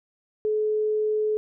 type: tone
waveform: sine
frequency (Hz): 428.2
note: A4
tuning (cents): -47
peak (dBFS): -21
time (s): 0.45-1.37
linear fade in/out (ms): 0
effects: none